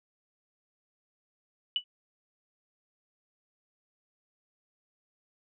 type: tone with exponential decay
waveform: sine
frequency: 2960 Hz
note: F#7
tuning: in tune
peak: -21 dBFS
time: 1.76-1.84 s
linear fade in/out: 1 ms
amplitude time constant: 16 ms
effects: none